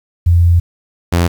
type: tone pair in turn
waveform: sine / sawtooth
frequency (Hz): 86 / 86.31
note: F2 / F2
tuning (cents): -26 / -20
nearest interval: unison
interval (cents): 6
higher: second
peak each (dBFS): -6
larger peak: neither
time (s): 0.26-0.6 / 1.12-1.28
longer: first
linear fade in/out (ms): 10
effects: 7-bit